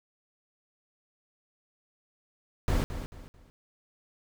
brown noise with echo, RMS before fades -26 dBFS, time 2.68-2.84 s, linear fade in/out 0 ms, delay 220 ms, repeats 3, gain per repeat -10 dB, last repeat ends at 3.5 s, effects none

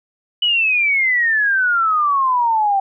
sine exponential sweep, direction down, 2980 to 772 Hz, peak -13 dBFS, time 0.42-2.8 s, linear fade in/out 5 ms, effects none

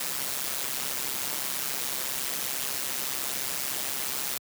white noise with amplitude modulation, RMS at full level -28 dBFS, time 0-4.38 s, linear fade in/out 5 ms, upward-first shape sine, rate 134 Hz, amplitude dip 75%, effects high-pass 100 Hz 12 dB/octave

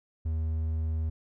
triangle tone, 79.6 Hz, D#2, 40 cents sharp, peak -25 dBFS, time 0.25-1.1 s, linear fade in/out 10 ms, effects none

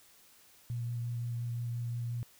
sine tone with vibrato, 119 Hz, A#2, 36 cents sharp, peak -33 dBFS, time 0.7-2.23 s, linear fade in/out 0 ms, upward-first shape sine, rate 5.7 Hz, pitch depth 12 cents each way, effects white hiss -61 dBFS RMS until 2.39 s

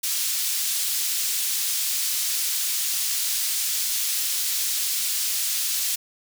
pink high-pass noise, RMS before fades -25 dBFS, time 0.03-5.96 s, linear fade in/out 10 ms, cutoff 4500 Hz, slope 12 dB/octave, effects none

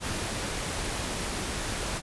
pink noise, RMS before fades -32 dBFS, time 0-2.02 s, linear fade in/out 50 ms, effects resampled to 24000 Hz

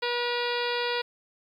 harmonic tone with a mistuned harmonic, 482.7 Hz, B4, 40 cents flat, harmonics 1 / 2 / 3 / 4 / 5 / 6 / 7 / 8 / 9 / 10, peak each -30 / -33 / -35 / -36 / -37 / -38 / -38 / -39 / -40 / -40 dBFS, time 0.02-1.02 s, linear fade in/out 10 ms, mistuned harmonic 6, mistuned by -48 cents, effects 10-bit

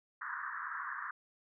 white band-pass noise, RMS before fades -41 dBFS, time 0.21-1.11 s, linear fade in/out 5 ms, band 1000 to 1800 Hz, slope 96 dB/octave, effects none

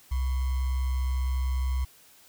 sine tone with sample-and-hold, 64.7 Hz, C2, 19 cents flat, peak -24 dBFS, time 0.11-1.85 s, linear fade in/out 10 ms, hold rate 1050 Hz, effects white hiss -56 dBFS RMS until 2.28 s

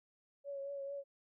sine tone with vibrato, 558 Hz, C#5, 11 cents sharp, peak -40 dBFS, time 0.44-1.04 s, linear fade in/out 50 ms, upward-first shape triangle, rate 4.5 Hz, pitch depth 31 cents each way, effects none

